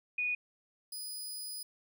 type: tone pair in turn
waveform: sine / 15% pulse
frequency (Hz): 2468 / 4970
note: D#7 / D#8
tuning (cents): -15 / -3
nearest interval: octave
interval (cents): 1212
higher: second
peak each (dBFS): -30 / -33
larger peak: first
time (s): 0.18-0.35 / 0.92-1.63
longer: second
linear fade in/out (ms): 5
effects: none